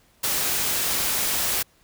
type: noise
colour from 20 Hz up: white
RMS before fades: -24 dBFS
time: 0.23-1.63 s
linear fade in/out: 10 ms
effects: pink hiss -60 dBFS RMS until 1.83 s